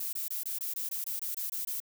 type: noise bursts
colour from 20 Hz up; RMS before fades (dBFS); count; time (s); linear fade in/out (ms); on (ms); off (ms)
violet; -35; 12; 0-1.802; 5; 130; 22
effects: none